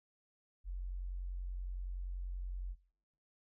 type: tone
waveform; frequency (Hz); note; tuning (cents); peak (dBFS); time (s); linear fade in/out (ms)
sine; 45.28; F#1; -37; -38; 0.64-2.76; 50
effects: noise-tail reverb RT60 0.8 s tail -26 dB re dry